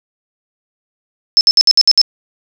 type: tone bursts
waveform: sine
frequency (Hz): 5260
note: E8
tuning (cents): -5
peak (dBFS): -4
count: 7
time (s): 1.37-2.015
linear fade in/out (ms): 0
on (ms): 39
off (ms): 62
effects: none